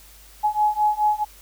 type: beating tone pair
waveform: sine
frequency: 842 / 846.7 Hz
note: G#5 / G#5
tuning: +24 / +33 cents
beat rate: 4.7 Hz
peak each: -21 / -20 dBFS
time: 0.43-1.25 s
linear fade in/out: 20 ms
effects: added 50 Hz sine -49 dBFS peak until 1.41 s + white hiss -49 dBFS RMS until 1.41 s